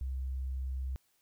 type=tone; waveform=sine; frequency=65.41 Hz; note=C2; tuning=in tune; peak=-33 dBFS; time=0.01-0.96 s; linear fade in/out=0 ms; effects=white hiss -73 dBFS RMS until 1.21 s